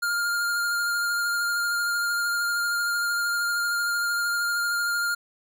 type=tone with vibrato; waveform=square; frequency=1407 Hz; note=F6; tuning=12 cents sharp; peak=-24 dBFS; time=0.02-5.15 s; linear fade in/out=10 ms; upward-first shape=sine; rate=13 Hz; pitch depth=16 cents each way; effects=none